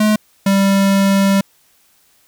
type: tone pair in turn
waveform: square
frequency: 213.3 / 196.21 Hz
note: G#3 / G3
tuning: +46 / +2 cents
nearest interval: minor second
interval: 144 cents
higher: first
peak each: -11 dBFS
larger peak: neither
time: 0-0.16 / 0.46-1.41 s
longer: second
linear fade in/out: 5 ms
effects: white hiss -55 dBFS RMS until 2.27 s